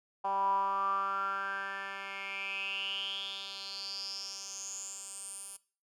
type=tone with band-pass filter sweep; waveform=10% pulse; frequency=196 Hz; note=G3; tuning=in tune; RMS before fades=-37 dBFS; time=0.24-5.57 s; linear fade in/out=10 ms; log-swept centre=870 to 10000 Hz; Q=8.8; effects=noise-tail reverb RT60 0.4 s tail -19 dB re dry